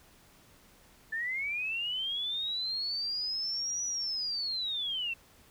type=linear two-way sweep; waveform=sine; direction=up then down; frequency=1747 to 5900 to 2653 Hz; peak=-31 dBFS; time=1.12-5.14 s; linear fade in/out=10 ms; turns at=3.85 s; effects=pink hiss -60 dBFS RMS until 5.5 s